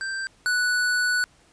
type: tone pair in turn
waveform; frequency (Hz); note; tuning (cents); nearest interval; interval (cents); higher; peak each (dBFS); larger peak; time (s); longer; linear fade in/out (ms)
square; 1568 / 1480; G6 / F#6; 0 / 0; minor second; 100; first; -28 / -21; second; 0.01-0.27 / 0.46-1.24; second; 0
effects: pink hiss -58 dBFS RMS until 1.52 s + resampled to 22050 Hz

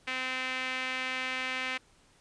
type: tone with band-pass filter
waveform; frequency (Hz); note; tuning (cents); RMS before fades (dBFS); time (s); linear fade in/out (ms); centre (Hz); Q
sawtooth; 258; C4; -24; -34; 0.07-1.78; 10; 2300; 2.5
effects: pink hiss -63 dBFS RMS until 2.2 s + resampled to 22050 Hz

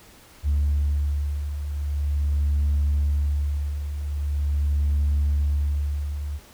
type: beating tone pair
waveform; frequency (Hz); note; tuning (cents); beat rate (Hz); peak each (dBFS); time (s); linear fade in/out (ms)
sine; 72.1 / 72.53; D2 / D2; -31 / -21; 0.43; -26 / -20; 0.43-6.4; 50
effects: tanh soft clip ceiling -16 dBFS + pink hiss -50 dBFS RMS until 6.53 s

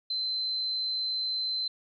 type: tone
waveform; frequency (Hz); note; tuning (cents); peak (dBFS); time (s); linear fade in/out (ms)
sine; 4077; C8; -46; -28; 0.1-1.68; 5
effects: none

